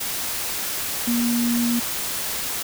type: tone in noise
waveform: sine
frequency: 237.5 Hz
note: A#3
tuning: 33 cents sharp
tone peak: -19 dBFS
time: 1.07-1.8 s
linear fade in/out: 10 ms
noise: white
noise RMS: -27 dBFS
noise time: 0-2.63 s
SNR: +5 dB
effects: none